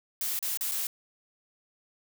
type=noise with dropouts; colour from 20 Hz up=blue; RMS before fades=-31 dBFS; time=0.21-0.87 s; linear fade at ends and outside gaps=2 ms; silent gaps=0.391-0.426 / 0.573-0.609 / 0.714-0.718 s; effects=none